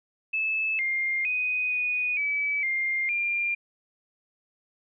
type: tone with pitch steps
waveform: sine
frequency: 2613 / 2114 / 2496 / 2476 / 2293 / 2111 / 2393 Hz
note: E7 / C7 / D#7 / D#7 / D7 / C7 / D7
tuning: -16 / +17 / +5 / -9 / -42 / +15 / +32 cents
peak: -24 dBFS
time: 0.33-3.55 s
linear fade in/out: 10 ms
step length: 460 ms
effects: none